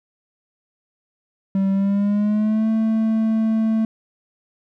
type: tone with pitch glide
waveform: triangle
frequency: 193.9 to 221.4 Hz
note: G3 to A3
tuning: -19 to +11 cents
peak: -14 dBFS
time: 1.55-3.85 s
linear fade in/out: 2 ms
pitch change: +230 cents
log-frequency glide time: 1.71-2.69 s
effects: none